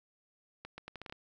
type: accelerating click train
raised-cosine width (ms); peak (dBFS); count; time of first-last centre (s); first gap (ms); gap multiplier
0.3; -28; 8; 0.65-1.125; 130; 0.77
effects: none